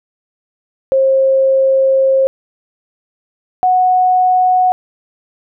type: tone pair in turn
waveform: sine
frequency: 534 / 736.3 Hz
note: C5 / F#5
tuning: +35 / -9 cents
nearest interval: tritone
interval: 556 cents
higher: second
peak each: -8 dBFS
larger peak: neither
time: 0.92-2.27 / 3.63-4.72 s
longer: first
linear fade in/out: 0 ms
effects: none